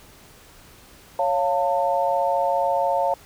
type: chord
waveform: sine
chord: Db augmented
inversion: none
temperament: equal with one note detuned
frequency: 554.4 / 698.5 / 896.4 Hz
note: Db5 / F5 / A5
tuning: 0 / 0 / +32 cents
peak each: -23 dBFS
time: 1.19-3.14 s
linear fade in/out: 2 ms
effects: pink hiss -49 dBFS RMS until 3.25 s